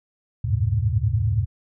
sine tone cluster, 75.2 / 92.1 / 103.5 / 113.1 / 133.4 Hz, D2 / F#2 / G#2 / A2 / C3, +42 / -7 / -5 / +48 / +34 cents, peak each -27 / -26 / -23 / -23 / -29 dBFS, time 0.44-1.46 s, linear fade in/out 10 ms, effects none

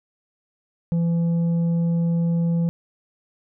sine tone with tanh clipping, 168.6 Hz, E3, 39 cents sharp, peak -19 dBFS, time 0.92-2.69 s, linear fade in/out 0 ms, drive 5 dB, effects none

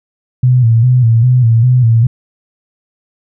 sine tone with vibrato, 120 Hz, B2, 49 cents flat, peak -5 dBFS, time 0.43-2.07 s, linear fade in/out 5 ms, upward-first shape square, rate 2.5 Hz, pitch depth 84 cents each way, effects none

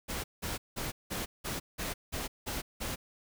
pink noise bursts, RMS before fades -36 dBFS, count 9, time 0.08-2.96 s, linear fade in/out 20 ms, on 160 ms, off 180 ms, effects none

